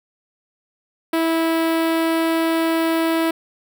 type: tone with notch filter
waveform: sawtooth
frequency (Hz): 327.2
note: E4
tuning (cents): -13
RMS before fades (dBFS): -19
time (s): 1.13-3.31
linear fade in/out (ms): 5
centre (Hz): 6500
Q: 0.9
effects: none